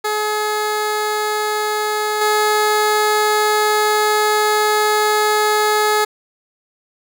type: tone with level steps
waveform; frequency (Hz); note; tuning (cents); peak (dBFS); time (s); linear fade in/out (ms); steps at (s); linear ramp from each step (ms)
15% pulse; 424.3; G#4; +37; -11 / -7; 0.04-6.05; 10; 2.21; 5
effects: none